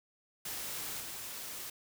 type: noise with level steps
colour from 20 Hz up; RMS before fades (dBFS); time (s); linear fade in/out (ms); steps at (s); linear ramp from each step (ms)
white; -40 / -43; 0.45-1.7; 5; 1; 5
effects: none